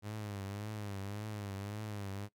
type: tone with vibrato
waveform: sawtooth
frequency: 102.6 Hz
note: G#2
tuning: 21 cents flat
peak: -36 dBFS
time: 0.02-2.29 s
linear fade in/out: 50 ms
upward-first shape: triangle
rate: 1.8 Hz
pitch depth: 100 cents each way
effects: noise-tail reverb RT60 0.1 s tail -19 dB re dry